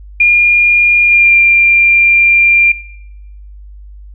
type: tone with pitch glide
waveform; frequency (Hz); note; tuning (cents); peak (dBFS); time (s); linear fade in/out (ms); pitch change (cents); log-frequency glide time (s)
sine; 2416 to 2384; D7 to D7; +48 to +25; -4; 0.2-2.72; 5; -23; 1.04-1.35
effects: noise-tail reverb RT60 0.9 s tail -21 dB re dry + added 50 Hz sine -30 dBFS peak until 4.14 s